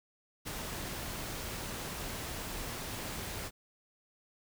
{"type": "noise with ADSR envelope", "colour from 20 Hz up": "pink", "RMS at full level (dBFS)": -38, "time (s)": [0.45, 3.51], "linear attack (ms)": 27, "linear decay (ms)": 4, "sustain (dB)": -2, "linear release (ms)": 45, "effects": []}